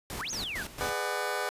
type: noise with tremolo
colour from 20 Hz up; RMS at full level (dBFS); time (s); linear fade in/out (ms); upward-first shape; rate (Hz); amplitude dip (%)
pink; -38; 0.1-0.93; 0; square; 4.4; 70
type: exponential two-way sweep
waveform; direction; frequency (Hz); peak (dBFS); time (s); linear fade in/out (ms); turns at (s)
sine; up then down; 705 to 6780 to 1380; -33; 0.18-0.64; 20; 0.31
type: chord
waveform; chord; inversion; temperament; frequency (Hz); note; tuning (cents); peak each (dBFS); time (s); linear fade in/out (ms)
20% pulse; G# half-diminished seventh; none; just; 415.3 / 498.4 / 598 / 747.5; G#4 / B4 / D5 / F#5; 0 / +16 / +31 / +17; -31; 0.81-1.49; 0
effects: resampled to 32000 Hz